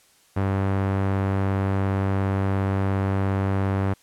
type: tone with low-pass filter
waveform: sawtooth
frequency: 97.2 Hz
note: G2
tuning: 14 cents flat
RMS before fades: -23 dBFS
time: 0.36-3.94 s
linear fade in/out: 10 ms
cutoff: 1600 Hz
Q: 0.88
effects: white hiss -58 dBFS RMS until 4.02 s + low-pass 11000 Hz 12 dB/octave